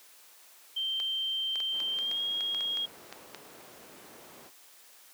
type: tone with pitch glide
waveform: sine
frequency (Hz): 3136 to 3267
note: G7 to G#7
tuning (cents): 0 to -29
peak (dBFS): -29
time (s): 0.76-2.86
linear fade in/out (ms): 10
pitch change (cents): +71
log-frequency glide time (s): 1.93-2.21
type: clicks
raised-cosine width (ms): 0.2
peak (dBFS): -23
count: 12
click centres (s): 1.001 / 1.557 / 1.603 / 1.803 / 1.988 / 2.114 / 2.408 / 2.547 / 2.608 / 2.772 / 3.126 / 3.347
type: noise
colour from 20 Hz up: brown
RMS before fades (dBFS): -41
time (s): 1.7-4.51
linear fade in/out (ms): 50
effects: white hiss -56 dBFS RMS until 5.13 s + high-pass 400 Hz 12 dB/octave